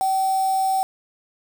sine tone with quantisation, 766 Hz, G5, 40 cents flat, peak -18 dBFS, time 0.01-0.83 s, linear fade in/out 0 ms, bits 5, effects none

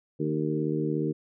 harmonic tone with a mistuned harmonic, 77.2 Hz, D#2, 13 cents flat, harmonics 2 / 3 / 4 / 5 / 6, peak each -30 / -34 / -30 / -32 / -34 dBFS, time 0.19-1.13 s, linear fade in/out 20 ms, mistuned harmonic 6, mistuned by -15 cents, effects none

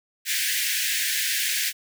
pink high-pass noise, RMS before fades -25 dBFS, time 0.25-1.73 s, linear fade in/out 50 ms, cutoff 1600 Hz, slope 96 dB/octave, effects none

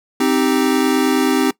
square chord, C minor, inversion none, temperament equal, 261.6 / 311.1 / 392 Hz, C4 / Eb4 / G4, 0 / 0 / 0 cents, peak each -17 / -19 / -20 dBFS, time 0.2-1.51 s, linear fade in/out 5 ms, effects noise-tail reverb RT60 0.1 s tail -20 dB re dry

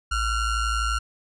square ring-modulated tone, 711 Hz, F5, 31 cents sharp, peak -20 dBFS, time 0.11-0.99 s, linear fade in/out 10 ms, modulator 655 Hz, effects resampled to 22050 Hz

